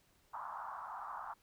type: band-pass noise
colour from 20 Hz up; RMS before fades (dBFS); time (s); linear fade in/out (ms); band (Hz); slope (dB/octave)
pink; -45; 0.33-1.34; 10; 800 to 1300; 48
effects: pink hiss -71 dBFS RMS until 1.42 s